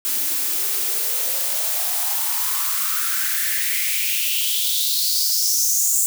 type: noise with high-pass filter sweep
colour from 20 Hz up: blue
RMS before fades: -21 dBFS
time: 0.05-6.06 s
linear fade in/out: 0 ms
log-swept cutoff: 250 to 7600 Hz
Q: 5.2
effects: none